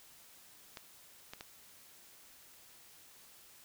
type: clicks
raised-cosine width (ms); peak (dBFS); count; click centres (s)
0.2; -27; 3; 0.772 / 1.335 / 1.409
effects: white hiss -59 dBFS RMS until 3.64 s